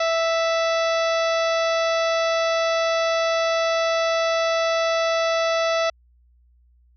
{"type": "harmonic tone with a mistuned harmonic", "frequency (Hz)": 659, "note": "E5", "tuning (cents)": -1, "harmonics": [1, 2, 3, 4, 5, 6, 7, 8, 9], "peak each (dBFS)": [-20, -26, -30, -32, -34, -36, -37, -38, -39], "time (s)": [0, 5.9], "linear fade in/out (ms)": 5, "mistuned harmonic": 5, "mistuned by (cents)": 56, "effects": ["added 60 Hz sine -54 dBFS peak until 6.96 s"]}